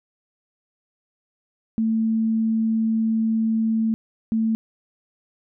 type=tone bursts at uneven times; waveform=sine; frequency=222.9 Hz; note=A3; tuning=23 cents sharp; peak=-18 dBFS; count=2; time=1.78-3.94 / 4.32-4.55 s; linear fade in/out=0 ms; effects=none